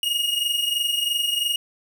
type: tone pair together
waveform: 45% pulse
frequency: 2862 / 2885 Hz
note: F7 / F#7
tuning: +42 / -44 cents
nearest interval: unison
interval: 14 cents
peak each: -22 / -26 dBFS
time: 0.03-1.56 s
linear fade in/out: 2 ms
effects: none